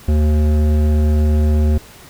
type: tone with hard clipping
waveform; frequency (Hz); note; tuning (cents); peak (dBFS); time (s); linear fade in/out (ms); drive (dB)
sine; 75.7; D#2; -47; -13; 0.08-1.78; 5; 13
effects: pink hiss -41 dBFS RMS until 2.09 s